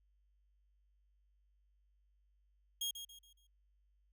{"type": "tone with echo", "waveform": "sawtooth", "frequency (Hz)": 3262, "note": "G#7", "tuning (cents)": -32, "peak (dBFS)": -33, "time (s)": [2.81, 2.91], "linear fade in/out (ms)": 5, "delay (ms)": 140, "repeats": 4, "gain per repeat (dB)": -9, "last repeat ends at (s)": 3.47, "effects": ["added 50 Hz sine -70 dBFS peak until 4.12 s"]}